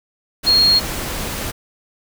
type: tone in noise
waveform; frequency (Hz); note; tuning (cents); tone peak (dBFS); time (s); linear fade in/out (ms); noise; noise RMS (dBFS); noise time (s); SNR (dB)
sine; 4269; C8; +34; -10; 0.46-0.8; 20; pink; -25; 0.43-1.52; +12
effects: none